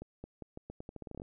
accelerating click train, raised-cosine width 2 ms, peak -30 dBFS, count 15, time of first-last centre 0.02-1.219 s, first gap 220 ms, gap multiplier 0.83, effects none

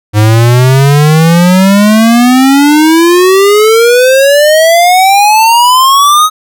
square exponential sweep, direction up, 103.83 to 1271 Hz, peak -3 dBFS, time 0.13-6.3 s, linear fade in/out 50 ms, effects none

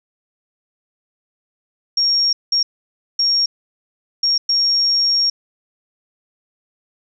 sine tone bursts at uneven times, 5560 Hz, F8, 9 cents flat, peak -13 dBFS, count 5, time 1.97-2.33 / 2.52-2.63 / 3.19-3.46 / 4.23-4.38 / 4.49-5.3 s, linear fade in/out 5 ms, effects none

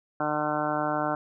harmonic tone, 150.7 Hz, D3, 45 cents sharp, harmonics 1 / 2 / 3 / 4 / 5 / 6 / 7 / 8 / 9 / 10, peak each -38 / -32 / -40 / -31 / -31 / -35 / -35 / -40 / -33 / -38 dBFS, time 0.2-1.15 s, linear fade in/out 2 ms, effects none

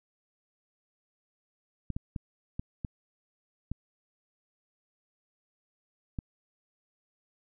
clicks, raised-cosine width 5 ms, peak -21 dBFS, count 7, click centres 1.903 / 1.965 / 2.162 / 2.595 / 2.848 / 3.716 / 6.188 s, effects none

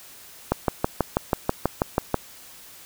click train, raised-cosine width 1 ms, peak -5 dBFS, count 11, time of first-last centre 0.52-2.143 s, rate 6.16 Hz, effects white hiss -46 dBFS RMS until 2.85 s

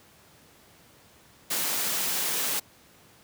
white high-pass noise, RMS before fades -28 dBFS, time 1.5-2.6 s, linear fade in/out 10 ms, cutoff 140 Hz, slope 96 dB/octave, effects pink hiss -56 dBFS RMS until 3.23 s + high-pass 80 Hz 12 dB/octave

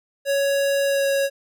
square tone with pitch glide, 557 to 552.5 Hz, C#5 to C#5, +8 to -6 cents, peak -19 dBFS, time 0.25-1.3 s, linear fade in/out 50 ms, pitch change -14 cents, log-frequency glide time 0.85-1.07 s, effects none

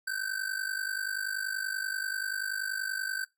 square ring-modulated tone, 1544 Hz, G6, 27 cents flat, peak -29 dBFS, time 0.07-3.25 s, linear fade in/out 5 ms, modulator 25.2 Hz, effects noise-tail reverb RT60 0.2 s tail -21 dB re dry

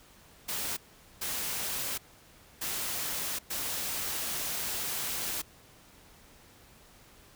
white noise bursts at uneven times, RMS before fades -34 dBFS, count 4, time 0.48-0.77 / 1.21-1.98 / 2.61-3.39 / 3.5-5.42 s, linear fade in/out 10 ms, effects pink hiss -57 dBFS RMS until 7.35 s

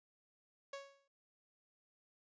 sawtooth tone with exponential decay, 554.4 Hz, C#5, in tune, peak -38 dBFS, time 0.73-1.08 s, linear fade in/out 5 ms, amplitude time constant 75 ms, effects noise-tail reverb RT60 0.2 s tail -19 dB re dry + resampled to 16000 Hz

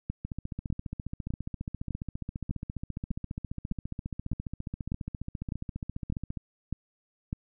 two click trains, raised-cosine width 5 ms, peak -19 / -22 dBFS, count 13 / 91, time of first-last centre 0.1-7.329 / 0.25-6.372 s, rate 1.66 / 14.7 Hz, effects none

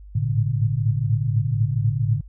sine tone cluster, 106.3 / 110.4 / 118.5 / 143.8 Hz, G#2 / A2 / A#2 / D3, +41 / +6 / +29 / -36 cents, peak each -24 dBFS, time 0.15-2.21 s, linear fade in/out 10 ms, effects added 50 Hz sine -39 dBFS peak until 2.28 s

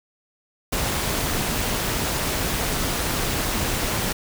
pink noise with amplitude modulation, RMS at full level -22 dBFS, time 0.72-4.13 s, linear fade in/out 10 ms, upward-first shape sine, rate 216 Hz, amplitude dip 50%, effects none

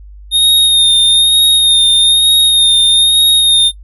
square tone with vibrato, 3689 Hz, A#7, 19 cents flat, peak -6 dBFS, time 0.31-3.72 s, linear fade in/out 50 ms, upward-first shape sine, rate 1.1 Hz, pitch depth 28 cents each way, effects noise-tail reverb RT60 0.1 s tail -18 dB re dry + added 50 Hz sine -31 dBFS peak until 3.83 s

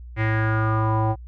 square tone with low-pass filter sweep, 110 Hz, A2, in tune, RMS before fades -21 dBFS, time 0.16-1.16 s, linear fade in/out 50 ms, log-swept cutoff 2100 to 820 Hz, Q 4.9, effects added 60 Hz sine -36 dBFS peak until 1.27 s

